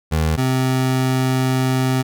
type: tone pair in turn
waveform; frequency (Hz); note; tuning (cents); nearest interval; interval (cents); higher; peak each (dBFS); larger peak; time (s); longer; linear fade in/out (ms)
25% pulse; 79 / 130; D#2 / C3; +27 / -11; major sixth; 862; second; -12; neither; 0.11-0.37 / 0.37-2.03; second; 20
effects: none